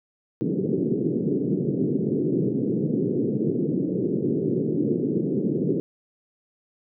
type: band-pass noise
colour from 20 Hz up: white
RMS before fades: -24 dBFS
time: 0.41-5.8 s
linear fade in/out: 0 ms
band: 130 to 420 Hz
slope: 48 dB/octave
effects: none